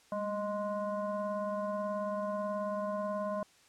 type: tone with frequency modulation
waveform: sine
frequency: 622.3 Hz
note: D#5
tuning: in tune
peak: -32 dBFS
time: 0.12-3.43 s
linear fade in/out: 2 ms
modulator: 421 Hz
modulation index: 1
effects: white hiss -63 dBFS RMS until 3.68 s + low-pass 8000 Hz 12 dB/octave